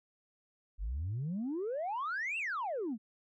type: exponential two-way sweep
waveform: sine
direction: up then down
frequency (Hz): 44.15 to 2794 to 200.9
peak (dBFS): -32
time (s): 0.78-2.98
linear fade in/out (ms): 50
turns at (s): 2.38
effects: tanh soft clip ceiling -31 dBFS